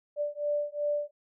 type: beating tone pair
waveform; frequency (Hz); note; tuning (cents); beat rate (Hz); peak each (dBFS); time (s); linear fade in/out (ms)
sine; 586 / 588.7; D5 / D5; -4 / +4; 2.7; -31; 0.16-1.11; 50
effects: none